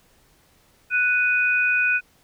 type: tone pair together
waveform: sine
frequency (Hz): 1480 / 2489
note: F#6 / D#7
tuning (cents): 0 / 0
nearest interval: major sixth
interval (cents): 900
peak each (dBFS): -20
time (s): 0.9-2.01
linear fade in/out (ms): 50
effects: pink hiss -59 dBFS RMS until 2.23 s